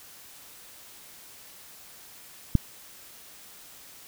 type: click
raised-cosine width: 5 ms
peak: -6 dBFS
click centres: 2.553 s
effects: white hiss -49 dBFS RMS until 4.07 s